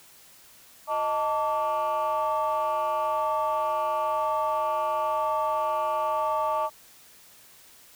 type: tone cluster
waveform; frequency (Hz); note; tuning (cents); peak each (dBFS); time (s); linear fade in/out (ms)
sine; 623 / 888 / 1154; D#5 / A5 / D6; +2 / +16 / -31; -27 / -26 / -27; 0.87-6.7; 50
effects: tanh soft clip ceiling -19 dBFS + white hiss -53 dBFS RMS until 7.95 s

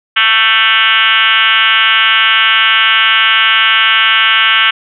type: tone with frequency modulation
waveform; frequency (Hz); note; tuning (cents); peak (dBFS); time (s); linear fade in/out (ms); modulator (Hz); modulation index
sine; 2214; C#7; -3; -6; 0.16-4.71; 10; 220; 4.4
effects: none

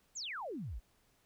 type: exponential sweep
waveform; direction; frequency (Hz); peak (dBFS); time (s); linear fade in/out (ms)
sine; down; 7902 to 42.35; -39; 0.15-0.8; 20
effects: pink hiss -72 dBFS RMS until 1.25 s

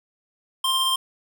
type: tone pair together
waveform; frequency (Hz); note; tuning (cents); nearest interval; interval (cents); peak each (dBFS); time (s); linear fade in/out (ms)
square; 1052 / 3173; C6 / G7; +9 / +20; octave + perfect fifth; 1911; -25 / -22; 0.64-0.96; 5
effects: none

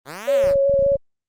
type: linear two-way sweep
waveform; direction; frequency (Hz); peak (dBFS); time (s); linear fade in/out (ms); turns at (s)
5% pulse; up then down; 121.9 to 276.7 to 136.7; -20; 0.05-0.55; 50; 0.33
type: tone with vibrato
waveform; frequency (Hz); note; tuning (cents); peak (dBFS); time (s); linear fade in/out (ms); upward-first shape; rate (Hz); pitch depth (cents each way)
sine; 554.4; C#5; 0; -14; 0.27-0.97; 20; square; 5.2; 12
type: clicks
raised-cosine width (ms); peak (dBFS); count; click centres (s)
5; -21; 11; 0.441 / 0.472 / 0.511 / 0.557 / 0.696 / 0.74 / 0.792 / 0.825 / 0.864 / 0.919 / 0.956
effects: Opus 24 kbps

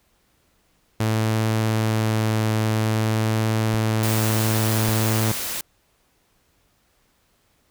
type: tone with vibrato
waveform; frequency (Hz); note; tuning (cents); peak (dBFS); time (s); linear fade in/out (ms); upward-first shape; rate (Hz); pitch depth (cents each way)
sawtooth; 110; A2; 0; -15; 1-5.32; 5; triangle; 0.49; 9
type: clicks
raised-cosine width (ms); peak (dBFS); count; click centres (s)
5; -20; 2; 3.743 / 4.89
type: noise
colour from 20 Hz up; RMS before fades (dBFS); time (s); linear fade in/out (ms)
white; -28; 4.03-5.61; 2
effects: pink hiss -64 dBFS RMS until 7.7 s

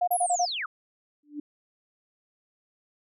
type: tone bursts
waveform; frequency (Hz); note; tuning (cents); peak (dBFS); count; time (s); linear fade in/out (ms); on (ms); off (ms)
sine; 713; F5; +36; -21; 5; 0.01-0.456; 10; 66; 29
type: linear sweep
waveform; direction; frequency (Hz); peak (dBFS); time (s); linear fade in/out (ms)
sine; down; 11780 to 1125; -29; 0.11-0.66; 5
type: tone with exponential growth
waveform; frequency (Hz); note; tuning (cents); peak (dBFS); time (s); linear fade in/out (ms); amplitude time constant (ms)
sine; 294.4; D4; +4; -29; 1.23-1.4; 5; 36
effects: none

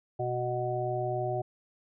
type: harmonic tone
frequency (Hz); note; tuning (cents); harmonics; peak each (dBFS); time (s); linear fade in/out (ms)
123.47; B2; 0; 1 / 3 / 5 / 6; -34 / -34 / -34 / -34; 0.19-1.42; 10
effects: none

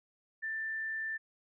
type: tone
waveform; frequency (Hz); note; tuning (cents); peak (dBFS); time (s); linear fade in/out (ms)
sine; 1775; A6; +15; -34; 0.42-1.18; 20
effects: none

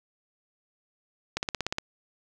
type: click train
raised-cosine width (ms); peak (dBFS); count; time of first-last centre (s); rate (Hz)
0.2; -11; 8; 1.37-1.784; 16.9
effects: none

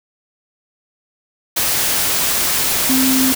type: tone in noise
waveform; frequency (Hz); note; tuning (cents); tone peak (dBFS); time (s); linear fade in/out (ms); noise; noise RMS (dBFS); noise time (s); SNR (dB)
sine; 261.6; C4; 0; -14; 2.89-3.33; 10; white; -17; 1.56-3.35; 0
effects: none

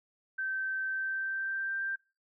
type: tone with pitch glide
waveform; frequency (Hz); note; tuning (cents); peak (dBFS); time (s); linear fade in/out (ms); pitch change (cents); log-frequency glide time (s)
sine; 1549 to 1577; G6 to G6; -21 to +10; -31; 0.38-1.96; 10; +31; 0.86-1.81
effects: noise-tail reverb RT60 0.3 s tail -22 dB re dry

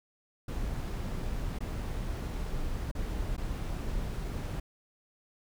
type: noise with dropouts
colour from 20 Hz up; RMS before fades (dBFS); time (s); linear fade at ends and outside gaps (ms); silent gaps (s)
brown; -34; 0.48-4.6; 5; 1.588-1.605 / 2.914-2.95 / 3.366-3.378
effects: none

